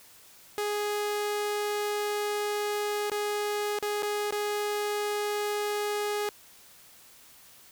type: tone with dropouts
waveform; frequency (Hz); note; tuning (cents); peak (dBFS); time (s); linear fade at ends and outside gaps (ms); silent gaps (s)
sawtooth; 415.3; G#4; 0; -24; 0.58-6.29; 0; 3.098-3.117 / 3.788-3.826 / 4.024-4.03 / 4.308-4.324
effects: white hiss -54 dBFS RMS until 7.71 s